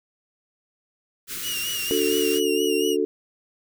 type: band-stop noise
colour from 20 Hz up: white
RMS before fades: -32 dBFS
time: 1.27-2.41 s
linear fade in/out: 50 ms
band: 490 to 1200 Hz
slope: 48 dB/octave
type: tone with vibrato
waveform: sawtooth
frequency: 2845 Hz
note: F7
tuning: 31 cents sharp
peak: -24 dBFS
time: 1.42-2.97 s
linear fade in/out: 50 ms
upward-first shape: sine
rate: 4.3 Hz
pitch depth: 56 cents each way
type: chord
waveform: sine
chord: D major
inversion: none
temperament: just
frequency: 293.7 / 367.1 / 440.5 Hz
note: D4 / F#4 / A4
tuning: 0 / -14 / +2 cents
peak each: -26 / -24 / -23 dBFS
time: 1.91-3.05 s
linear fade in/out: 0 ms
effects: none